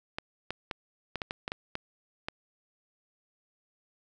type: clicks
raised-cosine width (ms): 0.3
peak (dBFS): -17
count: 10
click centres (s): 0.185 / 0.506 / 0.712 / 1.157 / 1.218 / 1.309 / 1.479 / 1.519 / 1.754 / 2.285
effects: none